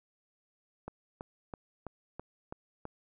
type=click train; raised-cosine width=1 ms; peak=-26 dBFS; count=7; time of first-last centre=0.88-2.854 s; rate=3.04 Hz; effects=none